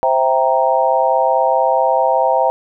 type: chord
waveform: sine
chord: C dominant seventh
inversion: none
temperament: equal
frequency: 523.3 / 659.3 / 784 / 932.3 Hz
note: C5 / E5 / G5 / Bb5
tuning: 0 / 0 / 0 / 0 cents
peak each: -17 dBFS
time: 0.03-2.5 s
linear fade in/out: 0 ms
effects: none